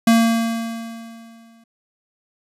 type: tone with exponential decay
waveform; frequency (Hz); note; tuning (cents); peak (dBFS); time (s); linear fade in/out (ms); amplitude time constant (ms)
square; 228.6; A#3; -34; -10; 0.07-1.64; 5; 340
effects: resampled to 32000 Hz